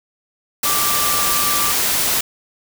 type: tone in noise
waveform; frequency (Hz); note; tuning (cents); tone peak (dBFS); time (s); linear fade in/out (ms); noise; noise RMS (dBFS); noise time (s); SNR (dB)
sine; 1174.7; D6; 0; -22; 0.65-1.72; 5; white; -18; 0.63-2.21; -7
effects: none